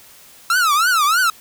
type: tone with vibrato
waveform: 45% pulse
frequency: 1318.5 Hz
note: E6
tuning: in tune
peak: -13 dBFS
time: 0.5-1.3 s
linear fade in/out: 2 ms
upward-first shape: triangle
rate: 3.2 Hz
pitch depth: 270 cents each way
effects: white hiss -45 dBFS RMS until 1.4 s